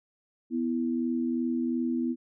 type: tone pair together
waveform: sine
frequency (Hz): 247.2 / 330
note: B3 / E4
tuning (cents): +2 / +2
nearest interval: perfect fourth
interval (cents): 500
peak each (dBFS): -27 / -31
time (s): 0.5-2.16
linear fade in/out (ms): 50
effects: none